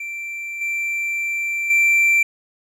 triangle tone with level steps, 2349 Hz, D7, in tune, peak -25 / -19 / -11 dBFS, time 0-2.23 s, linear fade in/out 5 ms, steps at 0.61 / 1.7 s, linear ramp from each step 5 ms, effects none

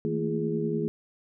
sine tone cluster, 159.7 / 217.1 / 227 / 338.7 / 415 Hz, D#3 / A3 / A#3 / E4 / G#4, +45 / -23 / -46 / +47 / -1 cents, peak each -31 / -37 / -32 / -33 / -30 dBFS, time 0.05-0.88 s, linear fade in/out 0 ms, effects none

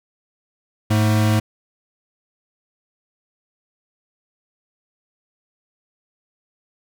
square tone pair together, 106.3 / 220.6 Hz, G#2 / A3, +41 / +5 cents, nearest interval octave + minor second, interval 1264 cents, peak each -16 / -22 dBFS, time 0.9-1.4 s, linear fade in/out 10 ms, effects none

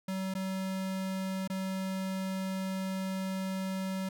square tone with dropouts, 190 Hz, F#3, 46 cents sharp, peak -33 dBFS, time 0.08-4.09 s, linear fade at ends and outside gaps 5 ms, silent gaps 0.34-0.35 / 1.476-1.499 s, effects none

